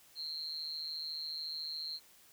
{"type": "tone with amplitude modulation", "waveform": "sine", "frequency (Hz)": 4186, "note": "C8", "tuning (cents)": 0, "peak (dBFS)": -34, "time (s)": [0.15, 2], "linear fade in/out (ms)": 50, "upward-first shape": "sine", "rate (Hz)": 154, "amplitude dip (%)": 95, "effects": ["white hiss -62 dBFS RMS until 2.32 s"]}